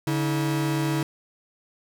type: tone pair together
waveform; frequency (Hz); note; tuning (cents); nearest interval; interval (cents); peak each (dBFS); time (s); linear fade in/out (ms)
45% pulse; 143.61 / 322.4; D3 / E4; -38 / -38; octave + major second; 1400; -25 / -26; 0.07-1.03; 2
effects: none